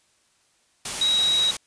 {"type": "tone in noise", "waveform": "sine", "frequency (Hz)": 3831, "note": "A#7", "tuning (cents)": 47, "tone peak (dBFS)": -18, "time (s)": [1.01, 1.51], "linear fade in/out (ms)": 5, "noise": "white", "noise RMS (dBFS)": -29, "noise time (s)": [0.85, 1.57], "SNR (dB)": 8, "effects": ["white hiss -64 dBFS RMS until 1.66 s", "resampled to 22050 Hz"]}